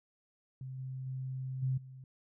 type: tone with level steps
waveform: sine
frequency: 130.8 Hz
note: C3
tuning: in tune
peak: -40 / -38 / -36 / -29 / -47 dBFS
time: 0.61-2.04 s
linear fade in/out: 2 ms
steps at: 0.78 / 1.06 / 1.62 / 1.77 s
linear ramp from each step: 10 ms
effects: none